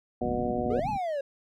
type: low-pass noise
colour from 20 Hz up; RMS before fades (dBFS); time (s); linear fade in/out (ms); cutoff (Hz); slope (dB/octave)
white; -36; 0.21-0.98; 20; 280; 96
type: harmonic tone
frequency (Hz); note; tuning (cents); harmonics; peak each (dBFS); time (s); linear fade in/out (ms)
121.7; B2; -25; 2 / 3 / 4 / 5 / 6; -32 / -34 / -34 / -34 / -33; 0.21-0.8; 5
type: exponential two-way sweep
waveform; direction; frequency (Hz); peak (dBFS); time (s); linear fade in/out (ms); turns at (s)
triangle; up then down; 392 to 880 to 540; -26; 0.7-1.21; 5; 0.89
effects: none